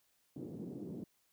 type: band-pass noise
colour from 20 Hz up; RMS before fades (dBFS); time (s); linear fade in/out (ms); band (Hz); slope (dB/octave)
white; -45; 0.36-1.04; 2; 140 to 340; 24
effects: white hiss -75 dBFS RMS until 1.32 s